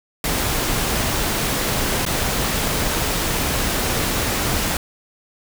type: noise with dropouts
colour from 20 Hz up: pink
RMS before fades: -21 dBFS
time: 0.24-4.77 s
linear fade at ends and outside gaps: 2 ms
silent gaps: 2.053-2.063 s
effects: none